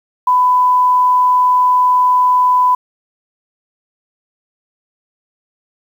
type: tone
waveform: sine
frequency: 999 Hz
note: B5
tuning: 20 cents sharp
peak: -8 dBFS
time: 0.27-2.75 s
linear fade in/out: 5 ms
effects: 7-bit